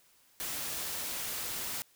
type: noise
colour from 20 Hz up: white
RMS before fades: -37 dBFS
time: 0.4-1.82 s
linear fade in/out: 0 ms
effects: white hiss -65 dBFS RMS until 1.95 s